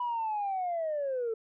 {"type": "linear sweep", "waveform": "sine", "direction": "down", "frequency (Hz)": [987.8, 438.1], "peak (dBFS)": -28, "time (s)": [0, 1.34], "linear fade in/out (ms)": 5, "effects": ["tanh soft clip ceiling -26 dBFS"]}